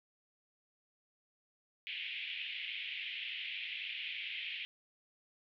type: band-pass noise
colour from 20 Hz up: pink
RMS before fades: -42 dBFS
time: 1.87-4.65 s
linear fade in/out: 0 ms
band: 2200 to 3300 Hz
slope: 48 dB/octave
effects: none